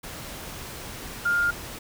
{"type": "tone in noise", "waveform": "sine", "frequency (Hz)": 1409, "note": "F6", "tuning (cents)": 15, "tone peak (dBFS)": -20, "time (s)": [1.25, 1.51], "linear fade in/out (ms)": 10, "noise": "pink", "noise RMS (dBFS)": -38, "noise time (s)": [0.03, 1.79], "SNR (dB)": 15, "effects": []}